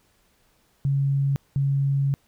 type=tone pair in turn; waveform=sine; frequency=138.59 / 138.59 Hz; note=C#3 / C#3; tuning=0 / 0 cents; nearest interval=unison; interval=0 cents; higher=neither; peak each=-19 dBFS; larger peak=neither; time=0.85-1.36 / 1.56-2.14 s; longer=second; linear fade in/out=0 ms; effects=pink hiss -64 dBFS RMS until 2.27 s